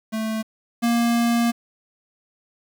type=tone pair in turn; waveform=square; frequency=220 / 234.9 Hz; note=A3 / A#3; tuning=0 / +13 cents; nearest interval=minor second; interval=113 cents; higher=second; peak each=-24 / -18 dBFS; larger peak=second; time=0.12-0.43 / 0.82-1.52 s; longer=second; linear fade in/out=20 ms; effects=8-bit